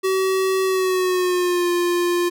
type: tone with pitch glide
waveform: square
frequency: 380 to 350.5 Hz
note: F#4 to F4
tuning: +46 to +6 cents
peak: -18 dBFS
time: 0.03-2.3 s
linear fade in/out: 20 ms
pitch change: -140 cents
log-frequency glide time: 0.64-1.69 s
effects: none